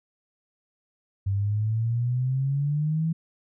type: exponential sweep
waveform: sine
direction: up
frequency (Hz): 96.8 to 164.81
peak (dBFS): -22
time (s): 1.26-3.13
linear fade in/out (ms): 10
effects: none